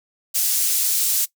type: high-pass noise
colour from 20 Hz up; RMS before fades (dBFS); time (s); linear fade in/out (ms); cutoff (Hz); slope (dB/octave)
pink; -20; 0.34-1.26; 20; 7200; 12
effects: noise-tail reverb RT60 0.1 s tail -19 dB re dry